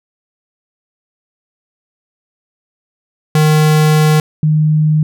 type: tone pair in turn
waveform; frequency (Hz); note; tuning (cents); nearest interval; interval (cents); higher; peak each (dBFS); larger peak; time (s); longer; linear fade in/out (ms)
square / sine; 153.9 / 153.9; D#3 / D#3; -19 / -19; unison; 0; neither; -8; neither; 3.35-4.2 / 4.43-5.03; first; 2
effects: none